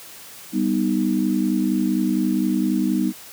sine chord, G augmented, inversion none, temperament equal, 196 / 246.9 / 311.1 Hz, G3 / B3 / D#4, 0 / 0 / 0 cents, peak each -22 dBFS, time 0.52-3.13 s, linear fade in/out 50 ms, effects white hiss -41 dBFS RMS until 3.32 s + high-pass 80 Hz 12 dB/octave

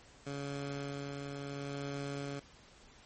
15% pulse tone with tremolo, 140.8 Hz, C#3, 27 cents sharp, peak -31 dBFS, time 0.26-2.4 s, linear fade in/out 10 ms, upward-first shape sine, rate 0.72 Hz, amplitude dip 30%, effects pink hiss -59 dBFS RMS until 3.05 s + MP3 32 kbps

